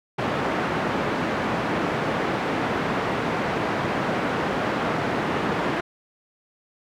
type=band-pass noise; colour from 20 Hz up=pink; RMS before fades=-25 dBFS; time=0.18-5.81 s; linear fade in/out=10 ms; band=180 to 1800 Hz; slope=12 dB/octave; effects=none